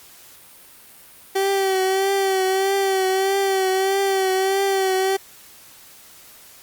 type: tone with vibrato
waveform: 30% pulse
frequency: 385.2 Hz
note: G4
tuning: 30 cents flat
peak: -15 dBFS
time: 1.35-5.17 s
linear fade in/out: 10 ms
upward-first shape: triangle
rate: 1.6 Hz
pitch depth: 44 cents each way
effects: white hiss -46 dBFS RMS until 6.62 s + Opus 48 kbps